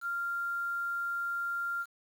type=tone with quantisation; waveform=sine; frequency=1390 Hz; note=F6; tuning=9 cents flat; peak=-31 dBFS; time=0.01-1.86 s; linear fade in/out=50 ms; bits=9; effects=none